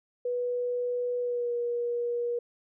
sine tone with pitch glide, 490 to 478 Hz, B4 to A#4, -14 to +43 cents, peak -27 dBFS, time 0.25-2.39 s, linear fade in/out 5 ms, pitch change -43 cents, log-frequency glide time 1.2-1.53 s, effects none

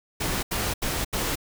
pink noise bursts, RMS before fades -27 dBFS, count 4, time 0.2-1.357 s, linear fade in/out 10 ms, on 230 ms, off 79 ms, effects none

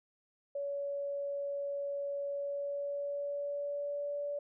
sine tone with pitch glide, 565 to 576.5 Hz, C#5 to D5, +33 to -32 cents, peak -34 dBFS, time 0.55-4.39 s, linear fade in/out 5 ms, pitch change +35 cents, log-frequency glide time 2.26-4.15 s, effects none

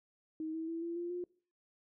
sine tone with pitch steps, 315.9 / 323.3 / 330.8 / 338.6 / 346.5 / 354.6 Hz, D#4 / E4 / E4 / E4 / F4 / F4, +26 / -34 / +6 / +46 / -14 / +26 cents, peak -36 dBFS, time 0.4-1.24 s, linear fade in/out 2 ms, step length 140 ms, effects noise-tail reverb RT60 0.5 s tail -24 dB re dry

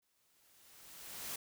white noise with exponential growth, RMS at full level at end -41 dBFS, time 0.02-1.36 s, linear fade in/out 5 ms, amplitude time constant 290 ms, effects none

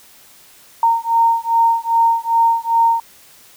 sine beating tone pair, 919 / 921.5 Hz, A#5 / A#5, -25 / -20 cents, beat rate 2.5 Hz, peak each -15 dBFS, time 0.83-3 s, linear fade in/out 2 ms, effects white hiss -46 dBFS RMS until 3.56 s

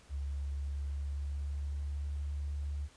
sine tone with pitch glide, 70.1 to 72.24 Hz, C#2 to D2, +20 to -28 cents, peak -34 dBFS, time 0.09-2.89 s, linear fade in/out 50 ms, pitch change +52 cents, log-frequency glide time 0.24-2.26 s, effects pink hiss -61 dBFS RMS until 2.96 s + resampled to 22050 Hz

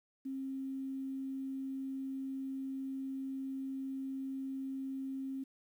sine tone with quantisation, 267.8 Hz, C4, 40 cents sharp, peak -37 dBFS, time 0.25-5.44 s, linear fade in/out 10 ms, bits 11, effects none

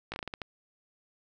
slowing click train, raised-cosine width 0.3 ms, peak -20 dBFS, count 8, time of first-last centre 0.12-0.418 s, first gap 18 ms, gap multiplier 1.28, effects none

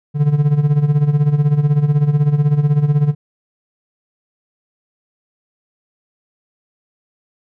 triangle tone with tremolo, 146.8 Hz, D3, in tune, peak -6 dBFS, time 0.14-3.15 s, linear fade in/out 50 ms, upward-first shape sine, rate 16 Hz, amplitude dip 75%, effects none

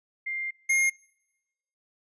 sine / square tone pair in turn, 2100 / 2133 Hz, C7 / C7, +6 / +33 cents, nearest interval unison, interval 27 cents, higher second, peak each -29 / -21 dBFS, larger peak second, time 0.26-0.51 / 0.69-0.9 s, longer first, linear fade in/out 10 ms, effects noise-tail reverb RT60 1.0 s tail -26 dB re dry + resampled to 24000 Hz

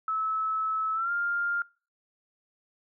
sine tone with pitch glide, 1300 to 1401.4 Hz, E6 to F6, -24 to +6 cents, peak -26 dBFS, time 0.08-1.62 s, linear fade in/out 2 ms, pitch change +130 cents, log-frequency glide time 0.94-1.11 s, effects noise-tail reverb RT60 0.4 s tail -25 dB re dry

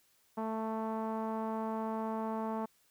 sawtooth tone with low-pass filter, 221.1 Hz, A3, 9 cents sharp, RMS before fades -36 dBFS, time 0.37-2.66 s, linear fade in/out 10 ms, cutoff 960 Hz, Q 3, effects white hiss -70 dBFS RMS until 2.9 s

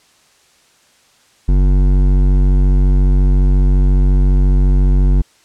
triangle tone with hard clipping, 47.22 Hz, F#1, 36 cents sharp, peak -10 dBFS, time 1.48-5.22 s, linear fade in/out 10 ms, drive 16 dB, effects white hiss -52 dBFS RMS until 5.44 s + low-pass 8000 Hz 12 dB/octave

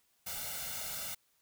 white noise with comb filter, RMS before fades -40 dBFS, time 0.26-1.15 s, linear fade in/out 10 ms, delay 1.4 ms, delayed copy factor +0.85, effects white hiss -73 dBFS RMS until 1.41 s

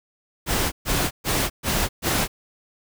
pink noise bursts, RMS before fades -22 dBFS, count 5, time 0.46-2.28 s, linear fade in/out 50 ms, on 260 ms, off 130 ms, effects none

